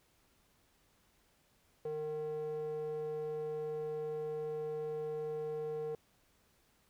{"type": "tone with band-pass filter", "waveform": "square", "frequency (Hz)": 152.9, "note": "D#3", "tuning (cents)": -30, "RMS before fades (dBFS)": -39, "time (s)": [1.85, 5.95], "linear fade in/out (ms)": 2, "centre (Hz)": 510, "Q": 9.7, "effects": ["pink hiss -71 dBFS RMS until 6.89 s"]}